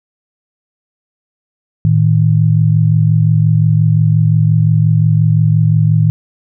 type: tone pair together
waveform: sine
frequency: 110.59 / 156.3 Hz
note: A2 / D#3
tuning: +9 / +8 cents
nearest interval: tritone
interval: 599 cents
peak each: -10 dBFS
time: 1.85-6.1 s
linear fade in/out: 0 ms
effects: none